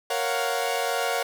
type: chord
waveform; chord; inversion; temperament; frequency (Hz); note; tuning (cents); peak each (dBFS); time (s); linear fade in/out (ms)
sawtooth; Gb major seventh; first; equal; 466.2 / 554.4 / 698.5 / 740; Bb4 / Db5 / F5 / Gb5; 0 / 0 / 0 / 0; -26; 0.1-1.23; 5
effects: none